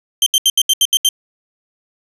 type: tone bursts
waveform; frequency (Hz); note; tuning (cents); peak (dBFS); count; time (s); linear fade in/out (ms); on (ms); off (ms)
sawtooth; 3136; G7; 0; -6; 8; 0.22-1.089; 2; 43; 75
effects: resampled to 32000 Hz + 7-bit